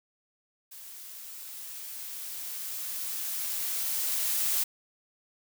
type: noise with level ramp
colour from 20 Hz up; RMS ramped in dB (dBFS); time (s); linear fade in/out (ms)
blue; -46 to -27; 0.71-4.64; 10
effects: none